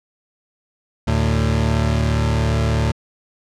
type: tone pair together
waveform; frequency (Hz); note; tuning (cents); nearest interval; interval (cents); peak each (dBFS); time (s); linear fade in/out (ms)
30% pulse; 74.74 / 111.9; D2 / A2; +31 / +30; perfect fifth; 699; -16; 1.07-2.92; 10
effects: low-pass 7000 Hz 12 dB/octave

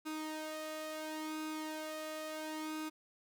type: tone with flanger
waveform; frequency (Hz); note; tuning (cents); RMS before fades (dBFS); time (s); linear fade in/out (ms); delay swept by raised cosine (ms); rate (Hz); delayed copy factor
sawtooth; 311.1; D#4; 0; -42; 0.05-2.9; 20; 0.78 to 1.71; 0.73; +0.6
effects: none

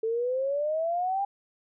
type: exponential sweep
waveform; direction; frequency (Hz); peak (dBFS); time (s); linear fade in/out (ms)
sine; up; 440 to 807; -25; 0.03-1.25; 5
effects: none

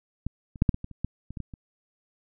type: clicks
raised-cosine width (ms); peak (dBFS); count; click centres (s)
5; -17 / -29 / -7 / -6 / -18 / -22 / -30 / -15 / -26 / -23 / -21 / -28; 12; 0.266 / 0.558 / 0.621 / 0.692 / 0.744 / 0.844 / 0.913 / 1.046 / 1.306 / 1.372 / 1.403 / 1.538
effects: none

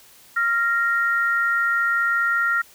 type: tone pair together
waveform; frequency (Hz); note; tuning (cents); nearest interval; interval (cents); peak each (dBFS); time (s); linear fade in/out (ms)
sine; 1389.9 / 1864.7; F6 / A#6; -9 / 0; perfect fourth; 509; -19 / -23; 0.36-2.62; 10
effects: white hiss -50 dBFS RMS until 2.74 s

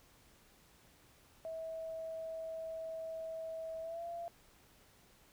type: tone with pitch glide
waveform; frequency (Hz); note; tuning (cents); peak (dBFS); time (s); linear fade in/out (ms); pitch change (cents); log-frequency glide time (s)
sine; 648 to 682.6; E5 to F5; -30 to -40; -40; 1.45-4.28; 0; +90; 3.81-4.05
effects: pink hiss -65 dBFS RMS until 5.32 s

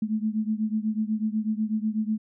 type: beating tone pair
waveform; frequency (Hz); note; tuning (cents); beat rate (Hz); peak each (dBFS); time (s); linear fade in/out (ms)
sine; 213.7 / 221.8; G#3 / A3; +50 / +14; 8.1; -26 / -28; 0.02-2.18; 5
effects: none

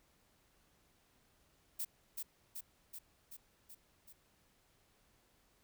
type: noise with echo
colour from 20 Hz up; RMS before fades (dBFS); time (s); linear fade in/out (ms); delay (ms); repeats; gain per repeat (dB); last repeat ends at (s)
violet; -39; 1.79-1.85; 10; 380; 6; -3; 4.13
effects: pink hiss -72 dBFS RMS until 5.63 s

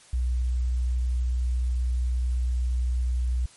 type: tone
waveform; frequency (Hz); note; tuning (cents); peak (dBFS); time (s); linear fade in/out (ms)
sine; 61.74; B1; 0; -22; 0.13-3.46; 5
effects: white hiss -53 dBFS RMS until 3.56 s + MP3 48 kbps

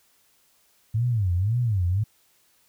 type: tone with vibrato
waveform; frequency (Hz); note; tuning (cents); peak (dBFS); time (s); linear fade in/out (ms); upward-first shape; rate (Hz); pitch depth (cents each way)
sine; 103.83; G#2; 0; -20; 0.94-2.04; 10; sine; 1.9; 300
effects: white hiss -63 dBFS RMS until 2.68 s

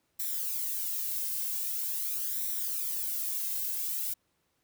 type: noise with flanger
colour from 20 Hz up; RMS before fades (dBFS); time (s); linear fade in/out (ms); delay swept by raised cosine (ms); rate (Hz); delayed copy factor
violet; -33; 0.19-4.14; 10; 0.52 to 1.92; 0.44; +0.6
effects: pink hiss -75 dBFS RMS until 4.63 s + high-pass 60 Hz 12 dB/octave

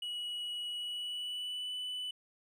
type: tone with pitch glide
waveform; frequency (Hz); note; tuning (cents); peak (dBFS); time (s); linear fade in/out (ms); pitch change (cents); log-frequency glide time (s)
triangle; 2922 to 2987; F#7 to F#7; -22 to +16; -35; 0.02-2.11; 5; +38; 0.73-1.75
effects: none

